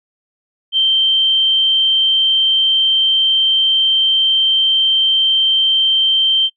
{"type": "tone", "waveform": "sine", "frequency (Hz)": 3131, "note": "G7", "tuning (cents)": -3, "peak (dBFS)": -10, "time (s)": [0.72, 6.5], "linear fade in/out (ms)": 50, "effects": ["noise-tail reverb RT60 0.1 s tail -25 dB re dry"]}